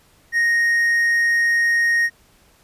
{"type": "tone", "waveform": "triangle", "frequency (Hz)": 1864.7, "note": "A#6", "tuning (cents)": 0, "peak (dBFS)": -13, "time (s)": [0.32, 2.1], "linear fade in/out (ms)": 50, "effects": ["pink hiss -55 dBFS RMS until 2.63 s", "resampled to 32000 Hz"]}